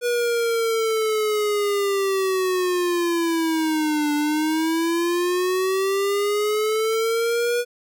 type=linear two-way sweep; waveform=square; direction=down then up; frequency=485.3 to 293.7 to 485.3 Hz; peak=-20 dBFS; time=0.01-7.65 s; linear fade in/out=50 ms; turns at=4.14 s; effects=none